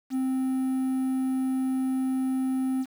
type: tone with quantisation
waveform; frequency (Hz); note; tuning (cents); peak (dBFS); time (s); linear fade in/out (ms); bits
triangle; 261.6; C4; 0; -22; 0.1-2.86; 50; 8
effects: none